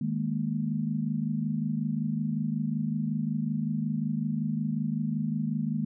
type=chord; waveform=sine; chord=D# suspended fourth; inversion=none; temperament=equal; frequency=155.56 / 207.7 / 233.1 Hz; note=D#3 / G#3 / A#3; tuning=0 / 0 / 0 cents; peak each=-31 dBFS; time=0.01-5.85 s; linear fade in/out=5 ms; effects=none

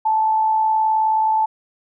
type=tone with amplitude modulation; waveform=sine; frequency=875 Hz; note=A5; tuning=10 cents flat; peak=-13 dBFS; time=0.05-1.46 s; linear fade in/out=10 ms; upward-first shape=sine; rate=59.1 Hz; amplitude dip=30%; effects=none

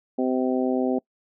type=harmonic tone; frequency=128.5 Hz; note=C3; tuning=31 cents flat; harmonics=2 / 3 / 4 / 5 / 6; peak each=-23 / -27 / -29 / -31 / -33 dBFS; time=0.18-0.99 s; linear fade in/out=10 ms; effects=noise-tail reverb RT60 0.1 s tail -24 dB re dry

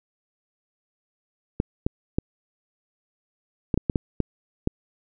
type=clicks; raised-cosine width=3 ms; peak=-8 dBFS; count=9; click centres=1.601 / 1.865 / 2.185 / 3.742 / 3.776 / 3.898 / 3.958 / 4.203 / 4.674 s; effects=none

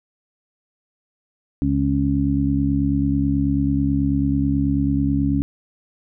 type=harmonic tone; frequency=69.2 Hz; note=C#2; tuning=2 cents flat; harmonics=1 / 2 / 3 / 4; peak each=-24 / -23 / -26 / -19 dBFS; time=1.62-5.42 s; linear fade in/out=0 ms; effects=none

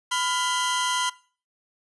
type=tone cluster; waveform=sawtooth; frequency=1000 / 1406 / 3176 Hz; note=B5 / F6 / G7; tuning=+21 / +11 / +22 cents; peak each=-22 / -26 / -25 dBFS; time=0.11-1.1 s; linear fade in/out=10 ms; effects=noise-tail reverb RT60 0.4 s tail -20 dB re dry + resampled to 24000 Hz

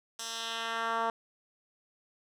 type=tone with band-pass filter sweep; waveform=10% pulse; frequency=228.1 Hz; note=A#3; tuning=37 cents flat; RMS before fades=-34 dBFS; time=0.19-1.1 s; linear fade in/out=2 ms; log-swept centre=6500 to 900 Hz; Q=1.3; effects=none

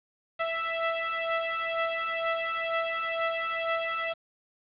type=beating tone pair; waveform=15% pulse; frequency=659.3 / 661.4 Hz; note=E5 / E5; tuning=0 / +6 cents; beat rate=2.1 Hz; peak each=-25 / -24 dBFS; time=0.39-4.14 s; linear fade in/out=20 ms; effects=resampled to 8000 Hz + 8-bit

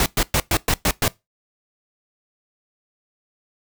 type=noise bursts; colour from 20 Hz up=pink; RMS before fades=-18 dBFS; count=7; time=0-1.08 s; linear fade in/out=2 ms; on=60 ms; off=110 ms; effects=noise-tail reverb RT60 0.2 s tail -21 dB re dry

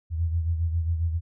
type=beating tone pair; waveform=sine; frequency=82.41 / 89.81 Hz; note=E2 / F2; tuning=0 / +49 cents; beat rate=7.4 Hz; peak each=-23 / -32 dBFS; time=0.1-1.21 s; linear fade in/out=50 ms; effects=none

